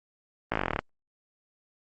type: slowing click train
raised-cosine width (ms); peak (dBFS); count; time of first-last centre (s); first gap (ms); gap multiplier
0.5; -11; 13; 0.52-0.791; 17; 1.05
effects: Opus 24 kbps